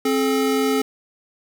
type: tone pair together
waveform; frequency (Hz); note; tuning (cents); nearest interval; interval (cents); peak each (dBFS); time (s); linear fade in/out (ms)
square; 266 / 429.2; C4 / A4; +29 / -43; minor sixth; 828; -21; 0.05-0.82; 5
effects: 9-bit